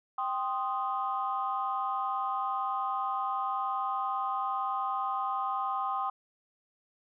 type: chord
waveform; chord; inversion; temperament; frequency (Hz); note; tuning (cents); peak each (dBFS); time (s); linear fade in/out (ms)
sine; C minor; second; equal; 784 / 1046.5 / 1244.5; G5 / C6 / Eb6; 0 / 0 / 0; -33; 0.18-6.1; 5
effects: tanh soft clip ceiling -20 dBFS